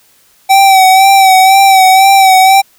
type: tone with vibrato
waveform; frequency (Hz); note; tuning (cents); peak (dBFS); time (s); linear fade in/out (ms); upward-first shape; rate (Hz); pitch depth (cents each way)
square; 768; G5; -36; -3; 0.49-2.62; 20; sine; 2; 39
effects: white hiss -48 dBFS RMS until 2.78 s